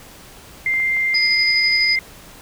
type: tone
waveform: sine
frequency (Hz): 2095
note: C7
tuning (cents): +2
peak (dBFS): -16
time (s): 0.66-1.99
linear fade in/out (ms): 2
type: clicks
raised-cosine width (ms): 0.5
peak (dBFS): -22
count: 4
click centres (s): 0.739 / 0.801 / 0.967 / 1.141
type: tone with tremolo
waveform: sine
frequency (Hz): 4978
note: D#8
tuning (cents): 0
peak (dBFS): -16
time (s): 1.14-1.96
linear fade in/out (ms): 10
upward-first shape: square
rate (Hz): 12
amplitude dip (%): 30
effects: pink hiss -42 dBFS RMS until 2.41 s